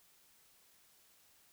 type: silence
effects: white hiss -67 dBFS RMS until 1.52 s